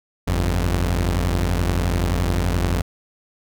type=tone pair together; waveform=sawtooth; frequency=49.44 / 87.31 Hz; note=G1 / F2; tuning=+15 / 0 cents; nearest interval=minor seventh; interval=985 cents; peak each=-17 dBFS; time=0.27-2.82 s; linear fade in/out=10 ms; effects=none